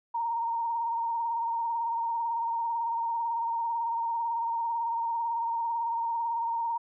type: tone with vibrato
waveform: sine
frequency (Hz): 927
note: A#5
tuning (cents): -10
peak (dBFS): -27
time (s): 0.14-6.78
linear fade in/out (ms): 10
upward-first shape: sine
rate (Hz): 18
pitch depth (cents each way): 33
effects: none